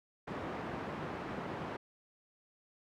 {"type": "band-pass noise", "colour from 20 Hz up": "pink", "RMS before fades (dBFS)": -41, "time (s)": [0.27, 1.77], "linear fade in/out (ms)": 10, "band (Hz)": [140, 1500], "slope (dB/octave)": 12, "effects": []}